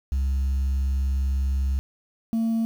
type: tone pair in turn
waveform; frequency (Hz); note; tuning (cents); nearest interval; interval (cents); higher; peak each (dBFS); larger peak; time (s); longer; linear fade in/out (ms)
sine; 67.3 / 226.4; C2 / A3; +49 / +50; octave + major sixth; 2101; second; -18; neither; 0.12-1.79 / 2.33-2.65; first; 0
effects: tanh soft clip ceiling -20 dBFS + 8-bit